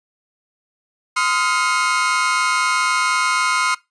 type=tone cluster; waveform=40% pulse; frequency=1031 / 1259 / 1405 / 2166 Hz; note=C6 / D#6 / F6 / C#7; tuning=-26 / +20 / +10 / -41 cents; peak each=-21 dBFS; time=1.16-3.75 s; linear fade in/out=10 ms; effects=noise-tail reverb RT60 0.2 s tail -20 dB re dry + resampled to 22050 Hz